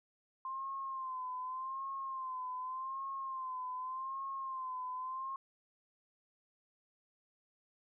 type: tone with vibrato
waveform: sine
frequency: 1046.5 Hz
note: C6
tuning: in tune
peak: -38 dBFS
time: 0.45-5.36 s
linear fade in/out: 2 ms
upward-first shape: sine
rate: 0.85 Hz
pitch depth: 61 cents each way
effects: none